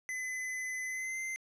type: tone with pitch glide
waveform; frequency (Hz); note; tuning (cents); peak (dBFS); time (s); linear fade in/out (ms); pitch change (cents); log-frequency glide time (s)
square; 2022 to 2076; B6 to C7; +40 to -14; -36; 0.09-1.36; 0; +46; 0.87-1.19
effects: low-pass 11000 Hz 12 dB/octave